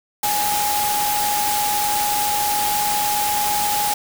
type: tone in noise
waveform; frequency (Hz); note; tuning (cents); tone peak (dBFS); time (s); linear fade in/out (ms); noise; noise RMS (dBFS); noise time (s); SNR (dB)
sine; 830.6; G#5; 0; -20; 0.23-3.94; 5; white; -23; 0.23-3.94; 0
effects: none